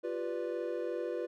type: chord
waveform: triangle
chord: G dominant seventh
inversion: third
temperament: equal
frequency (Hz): 349.2 / 392 / 493.9 / 587.3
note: F4 / G4 / B4 / D5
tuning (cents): 0 / 0 / 0 / 0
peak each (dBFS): -36 / -40 / -35 / -40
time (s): 0.03-1.27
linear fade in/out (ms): 20
effects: none